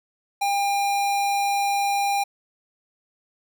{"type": "tone", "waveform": "square", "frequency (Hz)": 802, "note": "G5", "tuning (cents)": 39, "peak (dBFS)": -21, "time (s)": [0.41, 2.24], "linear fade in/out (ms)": 10, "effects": []}